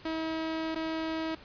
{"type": "tone with dropouts", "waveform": "sawtooth", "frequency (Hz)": 320.8, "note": "E4", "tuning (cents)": -47, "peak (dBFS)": -27, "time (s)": [0.05, 1.35], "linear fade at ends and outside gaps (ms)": 5, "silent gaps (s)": [0.748, 0.757], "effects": ["pink hiss -52 dBFS RMS until 1.44 s", "resampled to 11025 Hz"]}